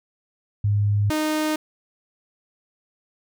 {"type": "tone pair in turn", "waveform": ["sine", "sawtooth"], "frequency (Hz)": [102.9, 308.4], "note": ["G#2", "D#4"], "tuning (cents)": [-16, -15], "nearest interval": "octave + perfect fifth", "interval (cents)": 1901, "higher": "second", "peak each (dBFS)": -17, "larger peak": "neither", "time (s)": [[0.64, 1.1], [1.1, 1.56]], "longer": "neither", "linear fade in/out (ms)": 5, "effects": []}